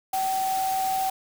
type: tone in noise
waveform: sine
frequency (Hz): 764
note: G5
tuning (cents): -45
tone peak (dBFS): -23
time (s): 0.13-1.1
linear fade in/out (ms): 5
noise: white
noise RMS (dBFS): -35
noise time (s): 0.13-1.1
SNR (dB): +9
effects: none